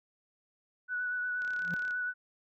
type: tone with vibrato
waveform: sine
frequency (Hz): 1480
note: F#6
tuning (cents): 0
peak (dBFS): -31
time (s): 0.88-2.14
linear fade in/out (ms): 50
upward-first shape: sine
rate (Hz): 8.4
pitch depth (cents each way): 18
type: click train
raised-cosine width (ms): 0.2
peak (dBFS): -33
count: 18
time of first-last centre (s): 1.42-1.909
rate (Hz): 34.8
type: tone with exponential growth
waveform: triangle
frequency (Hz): 173.7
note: F3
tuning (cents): -9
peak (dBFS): -30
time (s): 1.58-1.74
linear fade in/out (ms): 0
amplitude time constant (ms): 33
effects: none